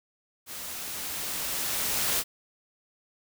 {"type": "noise with level ramp", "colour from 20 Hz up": "white", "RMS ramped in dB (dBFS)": [-39, -26], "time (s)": [0.46, 2.24], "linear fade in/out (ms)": 50, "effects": []}